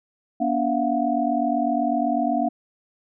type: tone cluster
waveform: sine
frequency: 239.8 / 287.8 / 683 / 723 Hz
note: A#3 / D4 / F5 / F#5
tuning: +49 / -35 / -39 / -40 cents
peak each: -25 dBFS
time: 0.4-2.49 s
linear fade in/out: 10 ms
effects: none